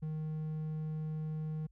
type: tone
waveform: triangle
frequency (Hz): 155.56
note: D#3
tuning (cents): 0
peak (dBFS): -33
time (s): 0.02-1.67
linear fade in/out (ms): 10
effects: added 50 Hz sine -61 dBFS peak until 1.71 s